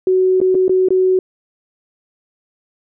sine tone with dropouts, 372.7 Hz, F#4, 13 cents sharp, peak -10 dBFS, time 0.07-1.19 s, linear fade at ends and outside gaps 2 ms, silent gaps 0.403-0.414 / 0.546-0.551 / 0.681-0.694 / 0.886-0.905 s, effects none

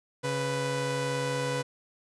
sawtooth tone pair together, 138.17 / 495.8 Hz, C#3 / B4, -5 / +7 cents, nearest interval octave + minor seventh, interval 2212 cents, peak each -28 / -26 dBFS, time 0.23-1.63 s, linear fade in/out 20 ms, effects resampled to 24000 Hz

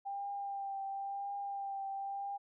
sine tone with vibrato, 793 Hz, G5, 20 cents sharp, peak -37 dBFS, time 0.05-2.38 s, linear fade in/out 20 ms, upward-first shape triangle, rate 0.96 Hz, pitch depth 25 cents each way, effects none

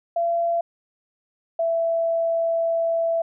sine tone pair in turn, 680 / 664.5 Hz, F5 / E5, -46 / +14 cents, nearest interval unison, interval 40 cents, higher first, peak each -19 dBFS, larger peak neither, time 0.16-0.61 / 1.59-3.22 s, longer second, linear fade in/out 5 ms, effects none

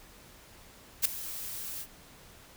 blue noise with ADSR envelope, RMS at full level -22 dBFS, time 1.02-1.87 s, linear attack 32 ms, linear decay 5 ms, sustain -17 dB, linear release 64 ms, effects pink hiss -54 dBFS RMS until 2.56 s

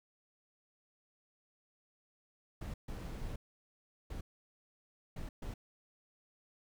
brown noise bursts at uneven times, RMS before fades -42 dBFS, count 5, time 2.61-2.74 / 2.88-3.36 / 4.1-4.21 / 5.16-5.29 / 5.42-5.54 s, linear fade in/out 5 ms, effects none

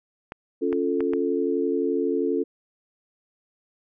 clicks, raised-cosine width 0.5 ms, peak -19 dBFS, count 4, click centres 0.321 / 0.728 / 1.006 / 1.135 s
sine chord, Db augmented, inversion none, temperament equal, 277.2 / 349.2 / 440 Hz, Db4 / F4 / A4, 0 / 0 / 0 cents, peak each -26 / -26 / -25 dBFS, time 0.61-2.44 s, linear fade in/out 20 ms
effects none

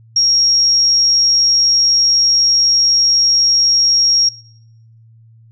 sine tone, 5588 Hz, F8, in tune, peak -9 dBFS, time 0.16-4.29 s, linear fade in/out 5 ms, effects noise-tail reverb RT60 0.8 s tail -22 dB re dry + added 113 Hz sine -42 dBFS peak until 5.51 s

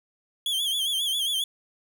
45% pulse tone with vibrato, 3275 Hz, G#7, 25 cents flat, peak -24 dBFS, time 0.46-1.44 s, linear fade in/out 2 ms, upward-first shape sine, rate 7.4 Hz, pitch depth 94 cents each way, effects none

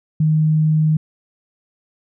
sine tone, 155.56 Hz, D#3, in tune, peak -12 dBFS, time 0.2-0.97 s, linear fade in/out 5 ms, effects none

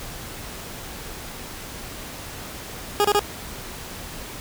20% pulse tone bursts, 411.7 Hz, G#4, 15 cents flat, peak -11 dBFS, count 3, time 3-3.193 s, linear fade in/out 0 ms, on 45 ms, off 29 ms, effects pink hiss -36 dBFS RMS until 4.4 s

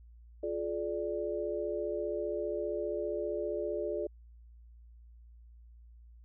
sine chord, D diminished, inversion first, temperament equal with one note detuned, 349.2 / 424.3 / 587.3 Hz, F4 / Ab4 / D5, 0 / +37 / 0 cents, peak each -37 / -36 / -36 dBFS, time 0.43-4.07 s, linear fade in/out 5 ms, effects added 58 Hz sine -52 dBFS peak until 6.24 s

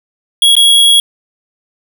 square tone with dropouts, 3321 Hz, G#7, 1 cent flat, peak -5 dBFS, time 0.42-1 s, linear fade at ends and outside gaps 2 ms, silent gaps 0.553-0.566 s, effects none

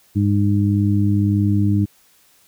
harmonic tone, 101.7 Hz, G#2, 36 cents flat, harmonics 1 / 2 / 3, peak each -16 / -19 / -21 dBFS, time 0.15-1.86 s, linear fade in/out 20 ms, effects white hiss -55 dBFS RMS until 2.47 s

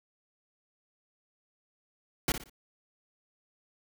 pink noise with echo, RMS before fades -27 dBFS, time 2.28-2.32 s, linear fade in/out 2 ms, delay 59 ms, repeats 3, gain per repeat -10 dB, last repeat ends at 2.497 s, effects none

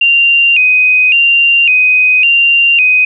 sine tone with vibrato, 2637 Hz, E7, in tune, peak -5 dBFS, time 0.01-3.05 s, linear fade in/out 5 ms, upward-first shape square, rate 0.9 Hz, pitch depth 89 cents each way, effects none

